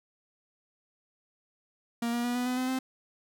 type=tone with pitch steps; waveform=45% pulse; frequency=234.5 / 238.6 / 242.8 / 247 / 251.3 / 255.7 / 260.2 Hz; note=A#3 / A#3 / B3 / B3 / B3 / C4 / C4; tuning=+11 / +41 / -29 / 0 / +30 / -40 / -9 cents; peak=-28 dBFS; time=2.02-2.79 s; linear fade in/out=5 ms; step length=110 ms; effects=none